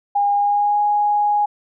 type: tone with pitch glide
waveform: sine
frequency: 812 to 828.6 Hz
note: G#5 to G#5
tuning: -39 to -4 cents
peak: -14 dBFS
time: 0.15-1.46 s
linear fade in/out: 10 ms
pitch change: +35 cents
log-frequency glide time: 0.33-0.8 s
effects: none